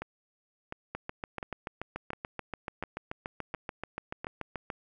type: two click trains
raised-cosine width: 0.5 ms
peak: -20 / -21 dBFS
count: 27 / 7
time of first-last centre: 0.95-4.702 / 0.02-4.245 s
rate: 6.93 / 1.42 Hz
effects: none